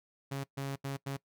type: tone bursts at uneven times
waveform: sawtooth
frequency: 137.7 Hz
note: C#3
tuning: 11 cents flat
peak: -31 dBFS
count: 4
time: 0.31-0.44 / 0.57-0.76 / 0.84-0.97 / 1.06-1.17 s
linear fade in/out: 10 ms
effects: noise-tail reverb RT60 0.1 s tail -21 dB re dry